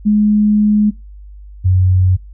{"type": "tone pair in turn", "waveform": "sine", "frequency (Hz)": [209.9, 92.45], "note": ["G#3", "F#2"], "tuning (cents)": [19, -1], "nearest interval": "octave + major second", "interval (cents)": 1420, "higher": "first", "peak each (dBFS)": -8, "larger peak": "neither", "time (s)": [[0.05, 0.91], [1.64, 2.17]], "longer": "first", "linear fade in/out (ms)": 20, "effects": ["noise-tail reverb RT60 0.2 s tail -22 dB re dry", "added 50 Hz sine -32 dBFS peak until 2.33 s"]}